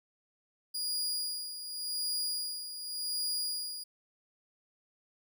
sawtooth tone with tremolo, 4868 Hz, D#8, 39 cents flat, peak -28 dBFS, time 0.74-3.84 s, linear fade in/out 10 ms, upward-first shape sine, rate 0.88 Hz, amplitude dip 65%, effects none

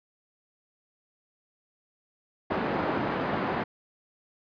pink band-pass noise, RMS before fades -29 dBFS, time 2.5-3.64 s, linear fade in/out 10 ms, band 190 to 1400 Hz, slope 12 dB/octave, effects resampled to 11025 Hz

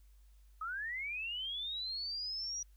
sine linear sweep, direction up, 1240 to 5820 Hz, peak -37 dBFS, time 0.61-2.63 s, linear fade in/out 5 ms, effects added 50 Hz sine -58 dBFS peak until 2.76 s + white hiss -75 dBFS RMS until 2.76 s

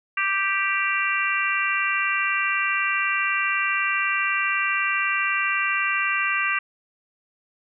harmonic tone, 392 Hz, G4, in tune, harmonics 3 / 4 / 5 / 6 / 7, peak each -27 / -27 / -27 / -27 / -27 dBFS, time 0.17-6.59 s, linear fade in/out 5 ms, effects none

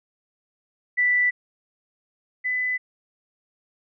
sine tone pair in turn, 1975.5 / 2003 Hz, B6 / B6, 0 / +24 cents, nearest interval unison, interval 24 cents, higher second, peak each -17 / -22 dBFS, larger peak first, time 0.97-1.31 / 2.44-2.78 s, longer neither, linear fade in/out 20 ms, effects none

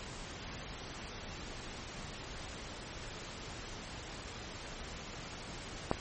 click, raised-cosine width 1 ms, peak -14 dBFS, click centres 5.914 s, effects pink hiss -45 dBFS RMS until 6 s + MP3 32 kbps

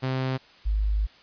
sawtooth / sine tone pair in turn, 130.81 / 51.91 Hz, C3 / G#1, 0 / 0 cents, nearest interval octave + major third, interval 1600 cents, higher first, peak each -21 dBFS, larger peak neither, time 0.02-0.38 / 0.65-1.07 s, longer second, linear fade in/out 20 ms, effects white hiss -53 dBFS RMS until 1.22 s + resampled to 11025 Hz

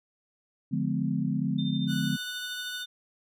sine chord, D diminished seventh, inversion none, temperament just, 146.83 / 176.2 / 211.4 / 253.7 Hz, D3 / F3 / Ab3 / Cb4, 0 / +16 / +31 / +47 cents, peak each -31 dBFS, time 0.71-2.17 s, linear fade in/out 20 ms
sine tone with tremolo, 3600 Hz, A7, 39 cents sharp, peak -34 dBFS, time 1.58-2.86 s, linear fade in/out 10 ms, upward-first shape triangle, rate 13 Hz, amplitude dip 65%
sawtooth tone with vibrato, 1480 Hz, F#6, in tune, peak -32 dBFS, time 1.87-2.86 s, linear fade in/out 50 ms, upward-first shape sine, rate 20 Hz, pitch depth 9 cents each way
effects none

